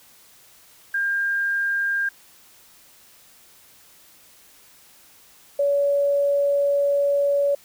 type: tone pair in turn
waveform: sine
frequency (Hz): 1603 / 566.7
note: G6 / C#5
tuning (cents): +38 / +38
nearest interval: octave + tritone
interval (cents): 1800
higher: first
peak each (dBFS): -20 / -17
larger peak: second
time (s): 0.94-2.09 / 5.59-7.55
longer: second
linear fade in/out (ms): 5
effects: white hiss -52 dBFS RMS until 7.64 s